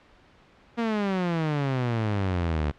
sawtooth exponential sweep, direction down, 237.4 to 71.9 Hz, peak -20 dBFS, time 0.77-2.72 s, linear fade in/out 20 ms, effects pink hiss -56 dBFS RMS until 2.78 s + low-pass 3000 Hz 12 dB/octave

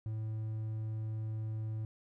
triangle tone, 109.5 Hz, A2, 8 cents flat, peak -33 dBFS, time 0.06-1.85 s, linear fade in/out 0 ms, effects none

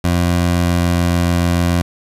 20% pulse tone with pitch glide, 87.31 to 86.76 Hz, F2 to F2, 0 to -11 cents, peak -8 dBFS, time 0.04-1.82 s, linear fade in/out 5 ms, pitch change -11 cents, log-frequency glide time 0.52-1.19 s, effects resampled to 32000 Hz + 7-bit

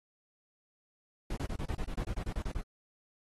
brown noise bursts, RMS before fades -35 dBFS, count 14, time 1.3-2.615 s, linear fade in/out 5 ms, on 67 ms, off 29 ms, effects AAC 32 kbps

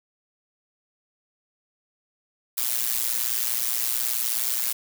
blue noise with amplitude modulation, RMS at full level -22 dBFS, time 2.57-4.73 s, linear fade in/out 10 ms, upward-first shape sine, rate 119 Hz, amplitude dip 85%, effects none

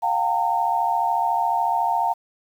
sine tone cluster, 709 / 783 / 913 Hz, F5 / G5 / A#5, +26 / -2 / -36 cents, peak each -24 / -25 / -21 dBFS, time 0.02-2.14 s, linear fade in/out 20 ms, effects 8-bit

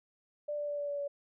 sine tone with pitch steps, 590 / 585.9 / 581.9 / 577.9 / 573.9 / 569.9 Hz, D5 / D5 / D5 / D5 / D5 / C#5, +8 / -4 / -16 / -28 / -40 / +48 cents, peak -33 dBFS, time 0.48-1.08 s, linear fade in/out 10 ms, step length 100 ms, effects none

